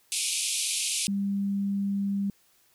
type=band-pass noise; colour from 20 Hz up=white; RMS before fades=-29 dBFS; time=0.12-1.07 s; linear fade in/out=0 ms; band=2300 to 11000 Hz; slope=96 dB/octave
type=tone; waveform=sine; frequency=198.9 Hz; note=G3; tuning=25 cents sharp; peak=-25 dBFS; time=1.08-2.3 s; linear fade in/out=2 ms
effects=white hiss -64 dBFS RMS until 2.74 s